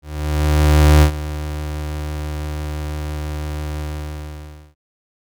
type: tone with ADSR envelope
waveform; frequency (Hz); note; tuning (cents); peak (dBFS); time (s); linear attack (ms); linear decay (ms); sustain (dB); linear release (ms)
35% pulse; 75.5; D2; +48; -5; 0.02-4.75; 1000; 89; -16; 940
effects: none